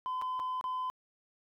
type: tone with dropouts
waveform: sine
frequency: 1018 Hz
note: C6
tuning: 48 cents flat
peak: -30 dBFS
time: 0.06-0.9 s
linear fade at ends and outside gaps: 0 ms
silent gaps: 0.215-0.221 / 0.394-0.399 / 0.611-0.641 s
effects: tanh soft clip ceiling -31 dBFS + 12-bit

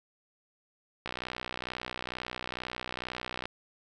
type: click train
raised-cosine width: 0.3 ms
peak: -19 dBFS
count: 150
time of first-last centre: 1.06-3.455 s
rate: 62.2 Hz
effects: none

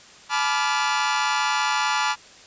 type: chord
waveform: sawtooth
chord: B half-diminished seventh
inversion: third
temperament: equal with one note detuned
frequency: 857.4 / 987.8 / 1174.7 / 1396.9 Hz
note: A5 / B5 / D6 / F6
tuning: -45 / 0 / 0 / 0 cents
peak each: -21 / -23 / -23 / -23 dBFS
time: 0.29-2.16 s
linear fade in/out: 50 ms
effects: white hiss -47 dBFS RMS until 2.46 s + resampled to 16000 Hz

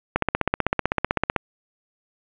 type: click train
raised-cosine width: 0.5 ms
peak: -4 dBFS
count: 20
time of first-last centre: 0.16-1.363 s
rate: 15.8 Hz
effects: resampled to 8000 Hz + 7-bit

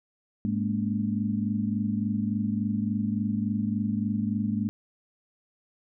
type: tone cluster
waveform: sine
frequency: 106.8 / 206.8 / 230.3 / 283.4 Hz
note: G#2 / G#3 / A#3 / C#4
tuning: +49 / -7 / -21 / +38 cents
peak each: -33 / -27 / -30 / -36 dBFS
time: 0.45-4.69 s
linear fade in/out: 0 ms
effects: none

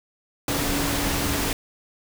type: tone in noise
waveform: sine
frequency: 284.2 Hz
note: C#4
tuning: 43 cents sharp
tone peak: -29 dBFS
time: 0.48-1.53 s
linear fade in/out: 2 ms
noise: pink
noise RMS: -25 dBFS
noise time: 0.48-1.53 s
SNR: -7 dB
effects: none

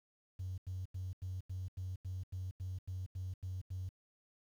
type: tone bursts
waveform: triangle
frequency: 92.5 Hz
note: F#2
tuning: in tune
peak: -35 dBFS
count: 13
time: 0.39-3.892 s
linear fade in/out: 10 ms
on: 190 ms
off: 86 ms
effects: tanh soft clip ceiling -36 dBFS + 11-bit

